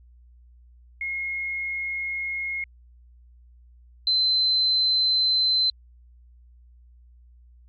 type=tone pair in turn; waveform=sine; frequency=2156 / 4070 Hz; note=C#7 / C8; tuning=-49 / -49 cents; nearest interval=major seventh; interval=1100 cents; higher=second; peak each=-26 / -18 dBFS; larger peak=second; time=1.01-2.64 / 4.07-5.7 s; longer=neither; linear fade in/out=2 ms; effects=added 60 Hz sine -49 dBFS peak until 7.68 s + MP3 64 kbps